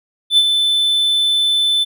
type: tone with ADSR envelope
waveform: triangle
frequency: 3520 Hz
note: A7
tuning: in tune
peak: -5 dBFS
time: 0.3-1.85 s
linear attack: 76 ms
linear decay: 48 ms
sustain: -6 dB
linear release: 24 ms
effects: none